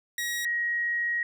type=tone pair in turn; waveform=sawtooth / sine; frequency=1900 / 1892.6 Hz; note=A#6 / A#6; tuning=+33 / +26 cents; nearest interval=unison; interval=7 cents; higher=first; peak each=-25 dBFS; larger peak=neither; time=0.18-0.45 / 0.45-1.23 s; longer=second; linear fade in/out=2 ms; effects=none